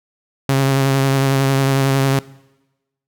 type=tone with vibrato; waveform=sawtooth; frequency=135.8 Hz; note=C#3; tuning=35 cents flat; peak=-9 dBFS; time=0.49-2.19 s; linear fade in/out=2 ms; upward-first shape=sine; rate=11 Hz; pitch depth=22 cents each way; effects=noise-tail reverb RT60 1.0 s tail -21 dB re dry